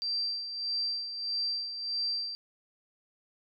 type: tone with tremolo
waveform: sine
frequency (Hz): 4699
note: D8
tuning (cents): 0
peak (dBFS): -28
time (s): 0.02-2.35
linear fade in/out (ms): 0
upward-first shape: sine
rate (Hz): 1.6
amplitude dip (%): 60
effects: none